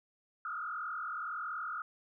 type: tone with frequency modulation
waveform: sine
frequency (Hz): 1332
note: E6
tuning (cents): +18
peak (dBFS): -36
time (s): 0.45-1.82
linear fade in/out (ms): 2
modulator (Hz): 41.5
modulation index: 2.6
effects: none

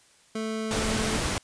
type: tone with pitch glide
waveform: 25% pulse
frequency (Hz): 220 to 218.5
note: A3 to A3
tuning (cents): 0 to -12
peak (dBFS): -25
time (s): 0.35-1.17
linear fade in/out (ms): 5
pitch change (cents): -12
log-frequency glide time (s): 0.59-0.99
type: noise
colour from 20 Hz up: pink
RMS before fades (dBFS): -28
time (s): 0.71-1.38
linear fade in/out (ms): 0
effects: white hiss -59 dBFS RMS until 1.43 s + resampled to 22050 Hz

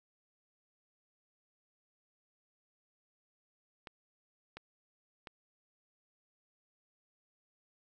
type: clicks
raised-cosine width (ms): 0.3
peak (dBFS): -29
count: 3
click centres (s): 3.872 / 4.57 / 5.272
effects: none

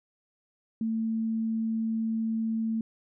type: tone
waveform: sine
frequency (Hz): 223.7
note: A3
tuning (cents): +29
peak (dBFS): -26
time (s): 0.81-2.81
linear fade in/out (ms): 2
effects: none

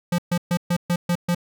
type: tone bursts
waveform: square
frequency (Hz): 174.61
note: F3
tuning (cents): 0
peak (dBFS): -19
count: 7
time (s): 0.12-1.348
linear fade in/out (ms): 5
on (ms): 64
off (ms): 130
effects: none

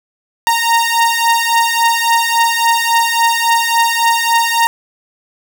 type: beating tone pair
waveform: sawtooth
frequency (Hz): 924 / 927.6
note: A#5 / A#5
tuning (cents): -16 / -9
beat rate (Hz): 3.6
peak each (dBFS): -10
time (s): 0.47-4.67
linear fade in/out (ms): 0
effects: none

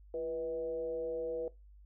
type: tone with frequency modulation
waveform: sine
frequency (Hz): 489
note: B4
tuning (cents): -17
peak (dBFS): -34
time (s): 0.14-1.48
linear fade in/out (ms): 2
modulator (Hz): 148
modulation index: 0.56
effects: noise-tail reverb RT60 0.2 s tail -18 dB re dry + added 50 Hz sine -54 dBFS peak until 1.85 s

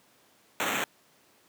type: noise with sample-and-hold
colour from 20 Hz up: white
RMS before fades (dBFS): -29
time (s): 0.6-0.84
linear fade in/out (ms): 0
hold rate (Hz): 4900
effects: pink hiss -62 dBFS RMS until 1.48 s + high-pass 200 Hz 12 dB/octave

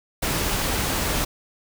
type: noise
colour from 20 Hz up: pink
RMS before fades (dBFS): -24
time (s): 0.22-1.25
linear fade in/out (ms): 10
effects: none

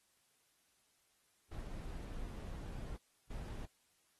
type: noise bursts at uneven times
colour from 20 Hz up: brown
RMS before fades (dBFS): -45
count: 2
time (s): 1.51-2.97 / 3.3-3.66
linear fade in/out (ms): 10
effects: white hiss -75 dBFS RMS until 4.19 s + AAC 32 kbps

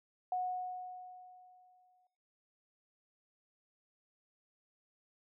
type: tone with exponential decay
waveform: sine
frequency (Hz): 732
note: F#5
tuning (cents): -19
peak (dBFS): -31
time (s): 0.32-2.07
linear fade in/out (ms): 2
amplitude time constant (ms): 380
effects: noise-tail reverb RT60 0.8 s tail -19 dB re dry

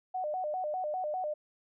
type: tone with vibrato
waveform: sine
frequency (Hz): 669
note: E5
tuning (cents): +25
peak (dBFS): -31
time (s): 0.14-1.34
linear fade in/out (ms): 10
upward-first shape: square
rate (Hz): 5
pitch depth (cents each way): 180
effects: none

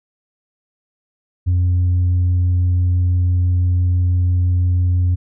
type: tone with tanh clipping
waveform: sine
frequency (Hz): 89.4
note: F2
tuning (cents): +41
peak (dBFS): -13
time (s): 1.46-5.16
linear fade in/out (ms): 20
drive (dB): 1
effects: none

